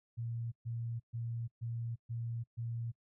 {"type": "tone bursts", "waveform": "sine", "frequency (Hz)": 116.54, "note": "A#2", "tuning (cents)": 0, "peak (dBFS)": -36, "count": 6, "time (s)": [0.17, 2.92], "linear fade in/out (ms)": 20, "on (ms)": 350, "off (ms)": 130, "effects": ["noise-tail reverb RT60 0.1 s tail -25 dB re dry"]}